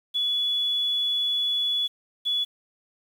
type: tone pair in turn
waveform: sine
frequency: 3411 / 3411 Hz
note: G#7 / G#7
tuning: +46 / +46 cents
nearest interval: unison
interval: 0 cents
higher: neither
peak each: -22 dBFS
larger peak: neither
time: 0.14-1.88 / 2.25-2.45 s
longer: first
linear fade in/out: 20 ms
effects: 8-bit